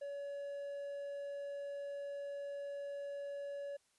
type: tone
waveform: triangle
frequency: 566 Hz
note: C#5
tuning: 36 cents sharp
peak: -39 dBFS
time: 0.01-3.77 s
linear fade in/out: 10 ms
effects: white hiss -75 dBFS RMS until 3.98 s + resampled to 24000 Hz